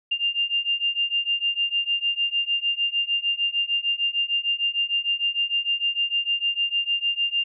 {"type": "beating tone pair", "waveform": "sine", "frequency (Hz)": [2794, 2800.6], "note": ["F7", "F7"], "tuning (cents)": [0, 4], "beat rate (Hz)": 6.6, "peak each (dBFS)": [-25, -24], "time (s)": [0.11, 7.44], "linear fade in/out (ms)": 10, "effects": []}